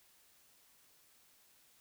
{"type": "silence", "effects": ["white hiss -67 dBFS RMS until 1.8 s"]}